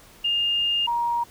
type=tone pair in turn; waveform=sine; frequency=2820 / 944.9 Hz; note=F7 / A#5; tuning=+16 / +23 cents; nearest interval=octave + perfect fifth; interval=1893 cents; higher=first; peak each=-20 / -21 dBFS; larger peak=first; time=0.24-0.87 / 0.87-1.24 s; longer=first; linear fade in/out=10 ms; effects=pink hiss -50 dBFS RMS until 1.3 s